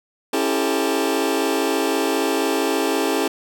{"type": "chord", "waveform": "sawtooth", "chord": "A dominant seventh", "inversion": "first", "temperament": "just", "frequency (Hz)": [275, 330, 396, 440], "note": ["C#4", "E4", "G4", "A4"], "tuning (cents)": [-14, 2, 18, 0], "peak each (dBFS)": -20, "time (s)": [0.33, 3.28], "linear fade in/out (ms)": 5, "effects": []}